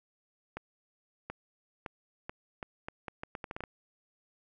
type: accelerating click train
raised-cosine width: 0.5 ms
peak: -23 dBFS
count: 14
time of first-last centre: 0.57-3.638 s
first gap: 730 ms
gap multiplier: 0.77
effects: none